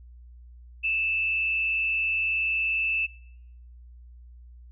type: tone with frequency modulation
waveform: sine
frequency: 2641 Hz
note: E7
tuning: 3 cents sharp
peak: -23 dBFS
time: 0.83-3.07 s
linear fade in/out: 20 ms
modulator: 139 Hz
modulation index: 0.4
effects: noise-tail reverb RT60 0.8 s tail -24 dB re dry + added 60 Hz sine -45 dBFS peak until 4.71 s